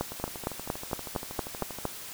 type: two click trains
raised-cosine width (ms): 1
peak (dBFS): -14 / -24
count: 9 / 22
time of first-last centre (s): 0.01-1.853 / 0.12-1.787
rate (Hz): 4.34 / 12.6
effects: white hiss -42 dBFS RMS until 2.13 s